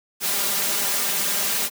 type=noise with comb filter; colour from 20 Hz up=white; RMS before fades=-23 dBFS; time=0.2-1.7 s; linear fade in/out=50 ms; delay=5 ms; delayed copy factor=+0.95; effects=high-pass 150 Hz 12 dB/octave